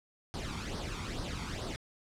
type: noise with flanger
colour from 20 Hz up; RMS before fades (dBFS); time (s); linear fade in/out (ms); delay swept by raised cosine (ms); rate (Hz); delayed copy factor
pink; -38; 0.34-1.76; 0; 0.2 to 0.9; 2.3; +0.65
effects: low-pass 6000 Hz 12 dB/octave